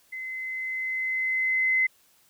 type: tone with level ramp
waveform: sine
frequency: 2050 Hz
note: C7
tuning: 36 cents flat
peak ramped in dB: -33 to -19 dBFS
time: 0.12-1.87 s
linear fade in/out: 10 ms
effects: white hiss -62 dBFS RMS until 2.29 s